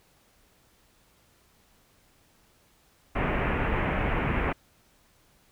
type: low-pass noise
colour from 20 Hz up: pink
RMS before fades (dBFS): -27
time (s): 3.15-4.53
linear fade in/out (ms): 10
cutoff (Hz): 2600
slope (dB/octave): 48
effects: pink hiss -63 dBFS RMS until 5.51 s